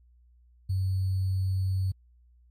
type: tone with sample-and-hold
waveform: sine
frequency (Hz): 94.5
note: F#2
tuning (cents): +37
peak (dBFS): -24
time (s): 0.69-1.92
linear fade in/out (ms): 10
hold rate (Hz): 4410
effects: added 60 Hz sine -56 dBFS peak until 2.5 s + MP3 64 kbps